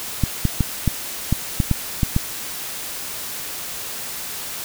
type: clicks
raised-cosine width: 5 ms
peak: -4 dBFS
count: 9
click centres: 0.237 / 0.453 / 0.607 / 0.877 / 1.326 / 1.602 / 1.713 / 2.032 / 2.164 s
effects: white hiss -30 dBFS RMS until 4.64 s